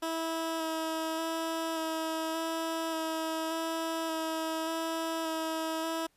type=tone with vibrato; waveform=15% pulse; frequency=323.7 Hz; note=E4; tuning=31 cents flat; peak=-25 dBFS; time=0.02-6.07 s; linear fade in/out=10 ms; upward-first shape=square; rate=0.86 Hz; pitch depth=13 cents each way; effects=pink hiss -70 dBFS RMS until 6.16 s + resampled to 32000 Hz